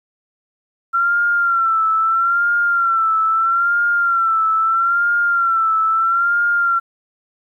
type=tone with vibrato; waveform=sine; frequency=1361 Hz; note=F6; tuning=45 cents flat; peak=-13 dBFS; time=0.93-6.8 s; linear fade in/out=20 ms; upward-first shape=sine; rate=0.77 Hz; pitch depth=63 cents each way; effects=9-bit